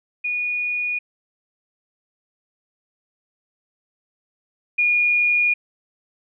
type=tone pair in turn; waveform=sine; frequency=2454 / 2437 Hz; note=D#7 / D#7; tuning=-25 / -37 cents; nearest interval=unison; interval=12 cents; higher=first; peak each=-21 / -15 dBFS; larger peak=second; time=0.24-0.99 / 4.78-5.54 s; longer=second; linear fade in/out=10 ms; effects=none